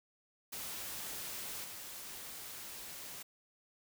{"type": "noise with level steps", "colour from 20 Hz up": "white", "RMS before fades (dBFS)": [-43, -47], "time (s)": [0.52, 3.23], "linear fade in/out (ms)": 10, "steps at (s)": 1.64, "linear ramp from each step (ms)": 2, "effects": []}